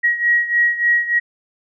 sine beating tone pair, 1900 / 1903.4 Hz, A#6 / A#6, +33 / +36 cents, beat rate 3.4 Hz, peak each -15 / -19 dBFS, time 0.03-1.2 s, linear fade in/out 20 ms, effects none

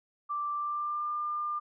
sine tone with pitch glide, 1174.7 to 1199.4 Hz, D6 to D6, 0 to +36 cents, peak -30 dBFS, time 0.29-1.6 s, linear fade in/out 20 ms, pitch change +36 cents, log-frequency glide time 0.54-1.09 s, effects none

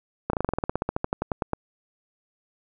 slowing click train, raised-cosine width 1 ms, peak -10 dBFS, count 20, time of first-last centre 0.3-1.534 s, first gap 33 ms, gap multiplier 1.07, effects none

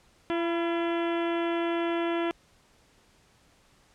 harmonic tone with a mistuned harmonic, 338.9 Hz, E4, 48 cents sharp, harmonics 1 / 2 / 3 / 4 / 5 / 6 / 7 / 8 / 9 / 10, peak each -27 / -33 / -37 / -39 / -41 / -43 / -44 / -45 / -46 / -47 dBFS, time 0.3-2.31 s, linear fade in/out 0 ms, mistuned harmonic 3, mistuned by -45 cents, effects pink hiss -62 dBFS RMS until 3.94 s + low-pass 9000 Hz 12 dB/octave

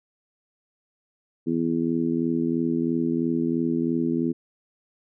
harmonic tone, 83 Hz, E2, 12 cents sharp, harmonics 2 / 3 / 4 / 5, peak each -30 / -24 / -26 / -33 dBFS, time 1.46-4.33 s, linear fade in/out 20 ms, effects none

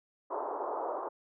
white band-pass noise, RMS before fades -36 dBFS, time 0.3-1.09 s, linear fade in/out 10 ms, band 340 to 1100 Hz, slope 48 dB/octave, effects none

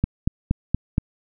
click train, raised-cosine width 5 ms, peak -6 dBFS, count 5, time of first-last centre 0.04-0.981 s, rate 4.25 Hz, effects none

